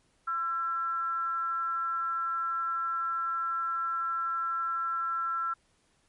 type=tone with frequency modulation; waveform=sine; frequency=1344 Hz; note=E6; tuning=33 cents sharp; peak=-28 dBFS; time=0.27-5.54 s; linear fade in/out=10 ms; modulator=299 Hz; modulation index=0.31; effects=pink hiss -69 dBFS RMS until 6.08 s + MP3 48 kbps